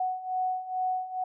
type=beating tone pair; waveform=sine; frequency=740 / 742.3 Hz; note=F#5 / F#5; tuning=0 / +5 cents; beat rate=2.3 Hz; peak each=-33 / -29 dBFS; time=0-1.24 s; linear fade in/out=5 ms; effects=none